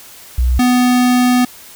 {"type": "tone pair in turn", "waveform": ["sine", "square"], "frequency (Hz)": [61.74, 248.4], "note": ["B1", "B3"], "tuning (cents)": [0, 10], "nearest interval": "2 octaves", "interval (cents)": 2410, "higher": "second", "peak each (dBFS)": -10, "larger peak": "neither", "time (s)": [[0.38, 0.59], [0.59, 1.45]], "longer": "second", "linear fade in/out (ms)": 5, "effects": ["white hiss -38 dBFS RMS until 1.75 s"]}